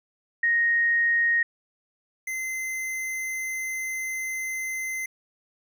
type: tone pair in turn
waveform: sine / square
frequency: 1867 / 2065 Hz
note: A#6 / C7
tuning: +2 / -23 cents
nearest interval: major second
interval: 175 cents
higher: second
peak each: -19 / -29 dBFS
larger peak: first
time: 0.43-1.43 / 2.27-5.06 s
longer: second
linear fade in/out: 5 ms
effects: none